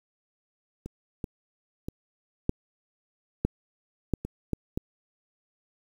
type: clicks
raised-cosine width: 3 ms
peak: -24 / -19 / -20 / -10 / -10 / -11 / -20 / -14 / -15 dBFS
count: 9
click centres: 0.86 / 1.242 / 1.885 / 2.494 / 3.45 / 4.137 / 4.25 / 4.533 / 4.775 s
effects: 8-bit